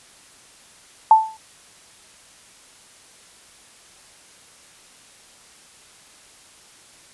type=tone with exponential decay; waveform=sine; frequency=880 Hz; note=A5; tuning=in tune; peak=-4 dBFS; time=1.11-1.37 s; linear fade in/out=2 ms; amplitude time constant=56 ms; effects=white hiss -49 dBFS RMS until 7.13 s + resampled to 24000 Hz